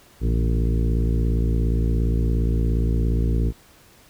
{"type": "harmonic tone with a mistuned harmonic", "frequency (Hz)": 57.2, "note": "A#1", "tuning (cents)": -32, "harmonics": [1, 2, 3, 4, 5, 6, 7, 8], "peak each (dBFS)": [-19, -25, -29, -31, -33, -35, -36, -37], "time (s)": [0.2, 3.53], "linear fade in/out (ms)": 50, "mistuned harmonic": 3, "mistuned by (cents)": -68, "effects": ["pink hiss -52 dBFS RMS until 4.09 s"]}